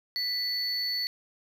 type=tone pair together; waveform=triangle; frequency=1983 / 4444 Hz; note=B6 / C#8; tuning=+7 / +4 cents; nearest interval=octave + major second; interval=1397 cents; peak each=-35 / -27 dBFS; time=0.16-1.07 s; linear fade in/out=0 ms; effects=none